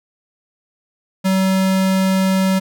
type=tone; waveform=square; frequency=190 Hz; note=F#3; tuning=46 cents sharp; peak=-14 dBFS; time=1.24-2.6 s; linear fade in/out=20 ms; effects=none